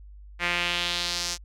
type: tone with band-pass filter sweep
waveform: sawtooth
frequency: 174.61 Hz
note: F3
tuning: in tune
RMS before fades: -28 dBFS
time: 0.39-1.38 s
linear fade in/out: 50 ms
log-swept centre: 2100 to 6000 Hz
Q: 2.3
effects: added 50 Hz sine -43 dBFS peak until 1.44 s